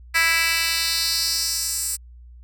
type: tone with high-pass filter sweep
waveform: 10% pulse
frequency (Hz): 329.6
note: E4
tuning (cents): 0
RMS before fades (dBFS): -22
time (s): 0.14-1.97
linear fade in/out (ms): 20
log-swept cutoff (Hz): 2000 to 8300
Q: 2.2
effects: added 60 Hz sine -41 dBFS peak until 2.43 s